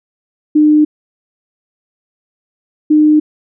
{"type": "tone pair in turn", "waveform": "sine", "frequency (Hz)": [302.6, 304.2], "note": ["D#4", "D#4"], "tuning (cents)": [-48, -39], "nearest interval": "unison", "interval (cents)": 9, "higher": "second", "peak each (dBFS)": -5, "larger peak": "neither", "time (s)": [[0.55, 0.85], [2.9, 3.2]], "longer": "neither", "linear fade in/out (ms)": 10, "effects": []}